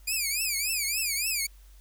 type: tone with vibrato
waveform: 10% pulse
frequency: 2403 Hz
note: D7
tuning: 39 cents sharp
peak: -18 dBFS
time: 0.07-1.47 s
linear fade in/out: 10 ms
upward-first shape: triangle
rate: 3.5 Hz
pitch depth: 200 cents each way
effects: added 48 Hz sine -49 dBFS peak until 1.8 s + white hiss -62 dBFS RMS until 1.8 s